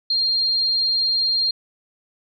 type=tone; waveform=sine; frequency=4205 Hz; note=C8; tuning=8 cents sharp; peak=-17 dBFS; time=0.1-1.51 s; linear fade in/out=5 ms; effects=none